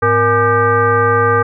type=tone with frequency modulation; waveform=sine; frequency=833 Hz; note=G#5; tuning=5 cents sharp; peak=-9 dBFS; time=0.02-1.43 s; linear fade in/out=10 ms; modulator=364 Hz; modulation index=2; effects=none

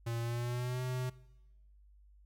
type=tone with pitch glide; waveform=square; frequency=116.54 to 127.09 Hz; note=A#2 to C3; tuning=0 to -50 cents; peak=-35 dBFS; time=0.06-1.1 s; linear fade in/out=10 ms; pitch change=+150 cents; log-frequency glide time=0.21-0.82 s; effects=noise-tail reverb RT60 1.0 s tail -20 dB re dry + added 50 Hz sine -58 dBFS peak until 2.25 s

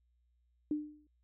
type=tone with exponential decay; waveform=sine; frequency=300 Hz; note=D4; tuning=37 cents sharp; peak=-28 dBFS; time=0.71-1.07 s; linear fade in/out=2 ms; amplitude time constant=78 ms; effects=added 60 Hz sine -70 dBFS peak until 1.23 s

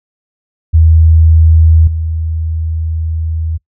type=tone with level steps; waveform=sine; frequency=80.5 Hz; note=E2; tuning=41 cents flat; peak=-3 / -13 dBFS; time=0.73-3.58 s; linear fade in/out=20 ms; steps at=1.87 s; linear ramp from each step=5 ms; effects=noise-tail reverb RT60 0.1 s tail -22 dB re dry

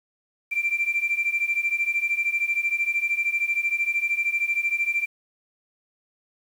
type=beating tone pair; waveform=sine; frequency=2349 / 2362 Hz; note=D7 / D7; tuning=0 / +9 cents; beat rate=13 Hz; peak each=-25 / -23 dBFS; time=0.51-5.06 s; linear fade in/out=20 ms; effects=tanh soft clip ceiling -15 dBFS + 8-bit

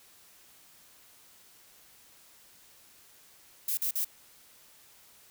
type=noise bursts; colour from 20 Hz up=violet; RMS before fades=-30 dBFS; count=3; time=3.68-4.047 s; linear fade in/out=5 ms; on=93 ms; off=44 ms; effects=white hiss -58 dBFS RMS until 5.3 s

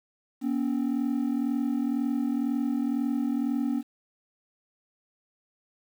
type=ring-modulated tone; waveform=triangle; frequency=261.6 Hz; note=C4; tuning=in tune; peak=-19 dBFS; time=0.41-3.83 s; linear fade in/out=50 ms; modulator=21 Hz; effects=tanh soft clip ceiling -16 dBFS + 9-bit

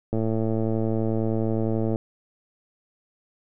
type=click train; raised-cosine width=2 ms; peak=-13 dBFS; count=204; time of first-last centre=0.13-1.959 s; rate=111 Hz; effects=none

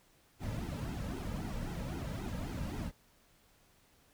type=noise with flanger; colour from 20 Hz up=brown; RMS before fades=-39 dBFS; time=0.39-2.92 s; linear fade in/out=50 ms; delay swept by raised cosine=1.7 to 2.8 ms; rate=3.8 Hz; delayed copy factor=-0.8; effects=pink hiss -67 dBFS RMS until 4.13 s

